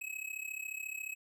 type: tone with amplitude modulation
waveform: square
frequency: 2562 Hz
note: E7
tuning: 50 cents flat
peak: -36 dBFS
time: 0.01-1.15 s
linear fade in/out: 10 ms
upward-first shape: sine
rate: 34.2 Hz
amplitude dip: 85%
effects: none